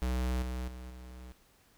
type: tone with level steps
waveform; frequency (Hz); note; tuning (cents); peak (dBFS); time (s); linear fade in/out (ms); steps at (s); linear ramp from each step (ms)
square; 62.7; B1; +27; -30 / -35 / -43 / -46; 0.02-1.32; 0; 0.42 / 0.68 / 0.9; 2
effects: pink hiss -65 dBFS RMS until 1.77 s